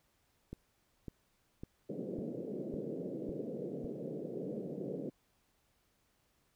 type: click train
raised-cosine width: 3 ms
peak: -30 dBFS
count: 7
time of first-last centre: 0.53-3.845 s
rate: 1.81 Hz
type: band-pass noise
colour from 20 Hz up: white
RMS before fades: -41 dBFS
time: 1.89-5.1 s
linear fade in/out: 10 ms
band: 140 to 520 Hz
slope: 48 dB/octave
effects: pink hiss -75 dBFS RMS until 6.55 s